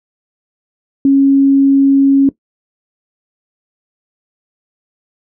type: tone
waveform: sine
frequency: 274.7 Hz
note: C#4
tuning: 16 cents flat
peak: -5 dBFS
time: 1.05-2.29 s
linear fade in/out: 2 ms
effects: noise-tail reverb RT60 0.1 s tail -17 dB re dry